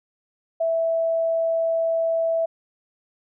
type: tone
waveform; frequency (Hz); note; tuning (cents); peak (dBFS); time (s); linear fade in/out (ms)
sine; 658; E5; -3; -19; 0.6-2.46; 10
effects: none